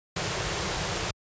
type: band-stop noise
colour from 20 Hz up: pink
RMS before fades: -29 dBFS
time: 0.16-1.11 s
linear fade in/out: 5 ms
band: 200 to 310 Hz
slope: 96 dB/octave
effects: high-pass 60 Hz 12 dB/octave + resampled to 16000 Hz